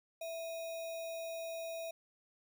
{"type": "tone with sample-and-hold", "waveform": "sine", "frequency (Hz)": 659.3, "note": "E5", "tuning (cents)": 0, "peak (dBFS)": -39, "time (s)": [0.21, 1.91], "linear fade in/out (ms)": 5, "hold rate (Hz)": 3150, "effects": []}